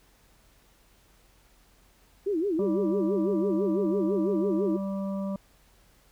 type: tone with vibrato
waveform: sine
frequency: 360.6 Hz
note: F#4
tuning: 45 cents flat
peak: -24 dBFS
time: 2.26-4.77 s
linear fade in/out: 10 ms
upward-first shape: sine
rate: 6 Hz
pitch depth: 250 cents each way
type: harmonic tone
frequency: 195.4 Hz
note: G3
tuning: 5 cents flat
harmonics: 1 / 3 / 5 / 6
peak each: -29 / -36 / -46 / -47 dBFS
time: 2.59-5.36 s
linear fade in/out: 2 ms
effects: added 45 Hz sine -62 dBFS peak until 6.11 s + pink hiss -62 dBFS RMS until 6.11 s